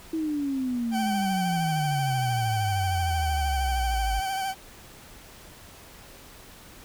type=exponential sweep; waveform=sine; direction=down; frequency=326.2 to 50.7 Hz; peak=-25 dBFS; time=0.13-4.2 s; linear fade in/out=5 ms
type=tone with vibrato; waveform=40% pulse; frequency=771 Hz; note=G5; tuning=29 cents flat; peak=-26 dBFS; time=0.91-4.55 s; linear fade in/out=50 ms; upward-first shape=sine; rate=13 Hz; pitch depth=33 cents each way
effects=pink hiss -48 dBFS RMS until 6.84 s

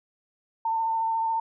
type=tone with vibrato; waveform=sine; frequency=901 Hz; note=A5; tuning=41 cents sharp; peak=-23 dBFS; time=0.65-1.4 s; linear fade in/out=5 ms; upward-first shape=square; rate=14 Hz; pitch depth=14 cents each way; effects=none

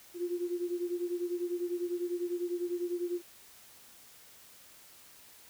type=beating tone pair; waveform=sine; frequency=349.2 / 359.2 Hz; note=F4 / F4; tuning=0 / +49 cents; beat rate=10 Hz; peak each=-33 / -37 dBFS; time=0.14-3.22 s; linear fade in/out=50 ms; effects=white hiss -56 dBFS RMS until 5.49 s

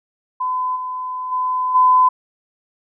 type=tone with level steps; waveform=sine; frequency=1013 Hz; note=B5; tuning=44 cents sharp; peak=-18 / -23 / -17 / -9 dBFS; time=0.4-2.09 s; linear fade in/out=10 ms; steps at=0.75 / 1.31 / 1.74 s; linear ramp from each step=20 ms; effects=none

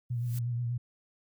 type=noise with exponential growth; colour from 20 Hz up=blue; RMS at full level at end=-42 dBFS; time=0.09-0.39 s; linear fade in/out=5 ms; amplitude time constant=65 ms
type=tone with vibrato; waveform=sine; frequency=120 Hz; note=B2; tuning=49 cents flat; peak=-29 dBFS; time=0.1-0.78 s; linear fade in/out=10 ms; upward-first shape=sine; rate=8.3 Hz; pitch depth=40 cents each way
effects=none

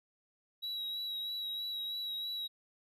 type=tone with vibrato; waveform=triangle; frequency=3877 Hz; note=B7; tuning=33 cents flat; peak=-35 dBFS; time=0.62-2.48 s; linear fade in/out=20 ms; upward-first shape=sine; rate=3.1 Hz; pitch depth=23 cents each way; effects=none

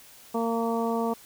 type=harmonic tone; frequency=229.6 Hz; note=A#3; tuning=26 cents flat; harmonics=1 / 2 / 3 / 4 / 5; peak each=-28 / -29 / -32 / -33 / -36 dBFS; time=0.34-1.14 s; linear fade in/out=10 ms; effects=white hiss -51 dBFS RMS until 1.25 s

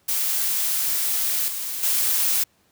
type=noise with level steps; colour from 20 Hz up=blue; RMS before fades=-23 / -29 / -21 dBFS; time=0.08-2.44 s; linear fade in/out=10 ms; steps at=1.48 / 1.83 s; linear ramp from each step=2 ms; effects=pink hiss -63 dBFS RMS until 2.71 s + high-pass 80 Hz 12 dB/octave

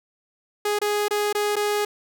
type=tone with dropouts; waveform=sawtooth; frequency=415.3 Hz; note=G#4; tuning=in tune; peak=-17 dBFS; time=0.65-1.85 s; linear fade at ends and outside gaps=5 ms; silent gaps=0.789-0.815 / 1.083-1.108 / 1.328-1.349 / 1.557-1.564 s; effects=none

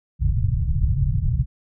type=low-pass noise; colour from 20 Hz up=white; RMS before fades=-20 dBFS; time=0.19-1.46 s; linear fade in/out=50 ms; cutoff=140 Hz; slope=48 dB/octave; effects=none

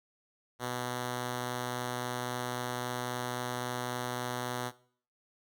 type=tone; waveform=5% pulse; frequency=123.7 Hz; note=B2; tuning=3 cents sharp; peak=-22 dBFS; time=0.59-4.72 s; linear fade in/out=50 ms; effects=noise-tail reverb RT60 0.5 s tail -18 dB re dry + Opus 48 kbps

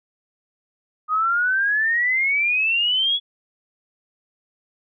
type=exponential sweep; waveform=sine; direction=up; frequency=1234 to 3404 Hz; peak=-17 dBFS; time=1.08-3.2 s; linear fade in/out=50 ms; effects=none

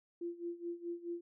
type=tone with tremolo; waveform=sine; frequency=344 Hz; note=F4; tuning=26 cents flat; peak=-36 dBFS; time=0.21-1.21 s; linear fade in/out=5 ms; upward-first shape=sine; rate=4.7 Hz; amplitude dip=85%; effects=none

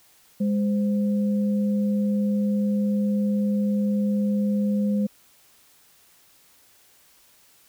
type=tone pair together; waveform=sine; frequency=204.8 / 516 Hz; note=G#3 / C5; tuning=-24 / -24 cents; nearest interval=octave + major third; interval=1600 cents; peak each=-20 / -32 dBFS; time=0.4-5.07 s; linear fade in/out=10 ms; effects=white hiss -57 dBFS RMS until 7.68 s

